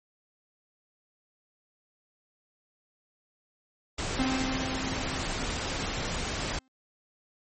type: noise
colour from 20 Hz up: pink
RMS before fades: -32 dBFS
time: 3.98-6.59 s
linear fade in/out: 5 ms
type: tone with exponential decay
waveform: 45% pulse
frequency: 261.6 Hz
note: C4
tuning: in tune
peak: -26 dBFS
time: 4.19-6.68 s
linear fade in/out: 1 ms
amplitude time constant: 540 ms
effects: MP3 32 kbps